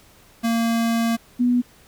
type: tone pair in turn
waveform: square / sine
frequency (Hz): 230 / 245.1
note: A#3 / B3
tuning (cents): -23 / -13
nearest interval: minor second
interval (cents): 110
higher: second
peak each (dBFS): -19 / -15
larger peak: second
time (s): 0.43-1.17 / 1.39-1.62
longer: first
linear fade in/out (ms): 20
effects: pink hiss -52 dBFS RMS until 1.87 s